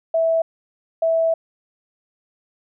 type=tone bursts at uneven times; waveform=sine; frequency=655 Hz; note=E5; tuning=11 cents flat; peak=-15 dBFS; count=2; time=0.14-0.42 / 1.02-1.34 s; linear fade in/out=5 ms; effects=none